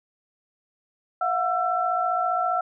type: tone cluster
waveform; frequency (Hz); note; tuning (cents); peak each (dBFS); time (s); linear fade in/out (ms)
sine; 670 / 725 / 1340; E5 / F#5 / E6; +28 / -35 / +28; -30 / -24 / -25; 1.21-2.61; 5
effects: none